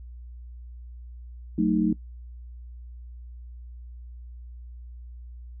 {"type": "chord", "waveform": "sine", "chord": "D# diminished", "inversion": "first", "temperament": "just", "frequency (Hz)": [186.68, 224, 311.1], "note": ["F#3", "A3", "D#4"], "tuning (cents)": [16, 31, 0], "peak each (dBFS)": -24, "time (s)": [1.58, 1.93], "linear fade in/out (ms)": 5, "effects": ["noise-tail reverb RT60 0.1 s tail -20 dB re dry", "added 60 Hz sine -39 dBFS peak until 5.6 s"]}